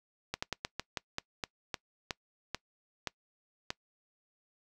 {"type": "slowing click train", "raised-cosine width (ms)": 0.2, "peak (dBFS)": -16, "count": 13, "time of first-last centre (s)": [0.34, 3.704], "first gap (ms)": 85, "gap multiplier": 1.2, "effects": ["noise-tail reverb RT60 0.1 s tail -23 dB re dry"]}